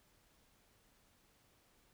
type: silence
effects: pink hiss -71 dBFS RMS until 1.93 s